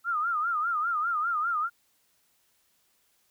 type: tone with vibrato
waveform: sine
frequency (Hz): 1303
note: E6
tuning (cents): -20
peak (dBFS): -25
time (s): 0.04-1.7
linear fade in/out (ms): 50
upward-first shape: sine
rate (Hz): 5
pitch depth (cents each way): 140
effects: white hiss -69 dBFS RMS until 3.3 s